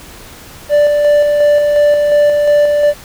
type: tone with tremolo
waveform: triangle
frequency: 587.3 Hz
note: D5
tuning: in tune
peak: -4 dBFS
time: 0.69-2.94 s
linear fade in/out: 50 ms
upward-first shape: square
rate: 2.8 Hz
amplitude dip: 30%
effects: pink hiss -35 dBFS RMS until 3.04 s